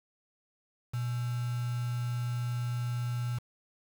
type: tone with quantisation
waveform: sine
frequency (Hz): 121.3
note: B2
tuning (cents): -31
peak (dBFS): -30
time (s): 0.93-3.39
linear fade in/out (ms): 10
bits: 7
effects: none